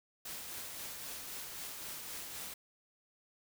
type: noise with tremolo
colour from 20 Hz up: white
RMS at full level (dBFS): -43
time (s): 0.25-2.54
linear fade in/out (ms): 5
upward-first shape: triangle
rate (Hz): 3.8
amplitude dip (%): 35
effects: none